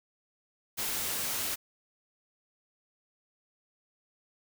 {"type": "noise", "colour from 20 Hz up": "white", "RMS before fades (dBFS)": -33, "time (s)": [0.77, 1.56], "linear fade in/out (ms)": 20, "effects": []}